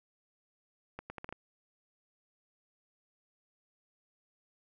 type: accelerating click train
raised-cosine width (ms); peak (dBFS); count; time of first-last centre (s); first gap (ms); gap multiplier
0.5; -26; 6; 0.99-1.326; 110; 0.75
effects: none